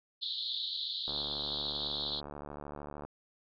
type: band-pass noise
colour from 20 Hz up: white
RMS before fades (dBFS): -37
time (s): 0.21-2.21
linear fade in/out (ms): 20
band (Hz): 3400 to 4300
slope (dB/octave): 96
type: click train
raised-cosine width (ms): 1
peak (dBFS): -29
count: 145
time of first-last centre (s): 1.08-3.05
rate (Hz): 73.1
effects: none